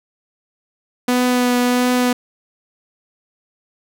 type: tone with vibrato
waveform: sawtooth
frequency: 247.4 Hz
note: B3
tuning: 3 cents sharp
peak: -10 dBFS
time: 1.08-2.13 s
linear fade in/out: 5 ms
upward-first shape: triangle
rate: 1.5 Hz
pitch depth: 15 cents each way
effects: none